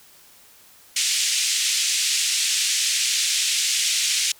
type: band-pass noise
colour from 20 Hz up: white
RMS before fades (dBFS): -22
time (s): 0.96-4.32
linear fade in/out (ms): 5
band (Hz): 2300 to 8000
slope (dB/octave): 24
effects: white hiss -51 dBFS RMS until 4.39 s